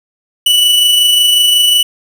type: tone with amplitude modulation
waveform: 45% pulse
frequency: 2960 Hz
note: F#7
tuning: in tune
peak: -5 dBFS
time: 0.46-1.83 s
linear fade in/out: 5 ms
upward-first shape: sine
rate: 25.5 Hz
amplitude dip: 30%
effects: none